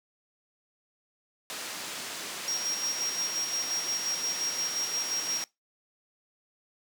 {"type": "low-pass noise", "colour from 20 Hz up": "white", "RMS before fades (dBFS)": -38, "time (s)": [1.5, 5.44], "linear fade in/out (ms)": 0, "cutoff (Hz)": 6800, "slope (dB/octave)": 12}
{"type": "tone with tremolo", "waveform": "triangle", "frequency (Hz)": 5610, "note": "F8", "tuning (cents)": 7, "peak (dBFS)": -27, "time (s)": [2.48, 5.44], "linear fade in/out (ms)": 0, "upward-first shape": "square", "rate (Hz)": 5.7, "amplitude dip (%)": 45}
{"effects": ["noise-tail reverb RT60 0.2 s tail -23 dB re dry", "high-pass 200 Hz 12 dB/octave"]}